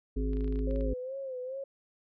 harmonic tone, 52.5 Hz, G#1, 19 cents sharp, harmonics 1 / 3 / 5 / 7 / 8, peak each -29 / -43 / -35 / -47 / -38 dBFS, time 0.16-0.94 s, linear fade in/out 10 ms
clicks, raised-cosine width 0.3 ms, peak -38 dBFS, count 11, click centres 0.333 / 0.37 / 0.408 / 0.444 / 0.479 / 0.525 / 0.558 / 0.591 / 0.71 / 0.76 / 0.809 s
sine tone with vibrato, 523.3 Hz, C5, in tune, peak -35 dBFS, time 0.67-1.64 s, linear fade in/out 5 ms, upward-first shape sine, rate 2.4 Hz, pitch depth 78 cents each way
effects none

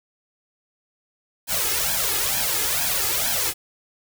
white noise with flanger, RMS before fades -23 dBFS, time 1.47-3.54 s, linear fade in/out 50 ms, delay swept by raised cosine 1.2 to 2.4 ms, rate 2.2 Hz, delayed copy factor +0.9, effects none

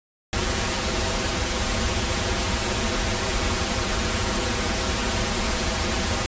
pink noise with comb filter, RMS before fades -24 dBFS, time 0.33-6.26 s, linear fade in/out 0 ms, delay 6.9 ms, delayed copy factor -1, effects resampled to 16000 Hz

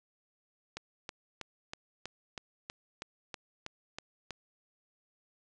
click train, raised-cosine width 0.2 ms, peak -22 dBFS, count 12, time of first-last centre 0.77-4.307 s, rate 3.11 Hz, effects resampled to 22050 Hz

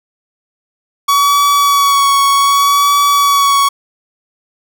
45% pulse tone with vibrato, 1128 Hz, C#6, 30 cents sharp, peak -8 dBFS, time 1.08-3.69 s, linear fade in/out 10 ms, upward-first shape sine, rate 0.65 Hz, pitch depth 22 cents each way, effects none

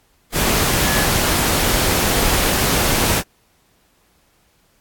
sine tone in noise, 1700 Hz, G#6, 40 cents sharp, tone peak -23 dBFS, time 0.82-1.07 s, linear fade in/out 50 ms, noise pink, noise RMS -17 dBFS, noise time 0.32-3.23 s, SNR -9 dB, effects pink hiss -59 dBFS RMS until 4.8 s + AAC 64 kbps

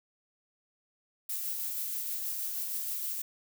violet noise with tremolo, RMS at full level -34 dBFS, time 1.29-3.22 s, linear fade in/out 5 ms, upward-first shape sine, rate 6.3 Hz, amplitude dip 25%, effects none

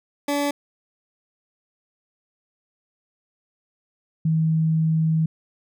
20% pulse / sine tone pair in turn, 286.9 / 159.9 Hz, D4 / D#3, -40 / +48 cents, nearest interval minor seventh, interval 1012 cents, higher first, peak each -16 / -17 dBFS, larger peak first, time 0.28-0.51 / 4.25-5.26 s, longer second, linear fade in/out 5 ms, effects none

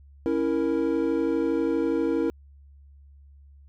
triangle chord, A# diminished, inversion first, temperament equal, 277.2 / 329.6 / 466.2 Hz, C#4 / E4 / A#4, 0 / 0 / 0 cents, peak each -26 / -23 / -25 dBFS, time 0.26-2.3 s, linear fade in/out 0 ms, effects added 70 Hz sine -48 dBFS peak until 3.68 s

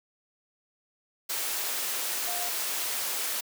sine tone in noise, 706 Hz, F5, 19 cents sharp, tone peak -36 dBFS, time 2.27-2.49 s, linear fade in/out 10 ms, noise white, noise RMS -31 dBFS, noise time 1.29-3.41 s, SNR -8 dB, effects high-pass 400 Hz 12 dB/octave

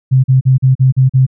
sine tone bursts, 130.81 Hz, C3, in tune, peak -5 dBFS, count 7, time 0.11-1.266 s, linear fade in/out 20 ms, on 130 ms, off 41 ms, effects none

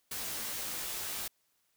white noise with comb filter, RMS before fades -38 dBFS, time 0.11-1.28 s, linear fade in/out 5 ms, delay 15 ms, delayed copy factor -1, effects white hiss -75 dBFS RMS until 1.76 s

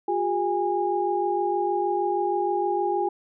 sine tone cluster, 357.5 / 403.9 / 819 Hz, F4 / G#4 / G#5, +41 / -48 / -24 cents, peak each -26 / -28 / -25 dBFS, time 0.08-3.09 s, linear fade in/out 5 ms, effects none

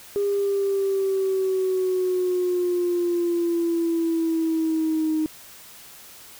sine exponential sweep, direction down, 405.4 to 311.1 Hz, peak -19 dBFS, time 0.16-5.26 s, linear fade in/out 0 ms, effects tanh soft clip ceiling -15 dBFS + white hiss -45 dBFS RMS until 6.39 s

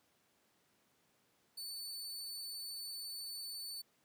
sawtooth tone, 4494 Hz, C#8, 23 cents sharp, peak -40 dBFS, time 1.57-3.82 s, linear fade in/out 10 ms, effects pink hiss -74 dBFS RMS until 4.04 s + high-pass 150 Hz 12 dB/octave

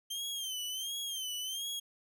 sawtooth tone with vibrato, 3136 Hz, G7, in tune, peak -33 dBFS, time 0.1-1.8 s, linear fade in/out 10 ms, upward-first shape sine, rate 1.4 Hz, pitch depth 100 cents each way, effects none

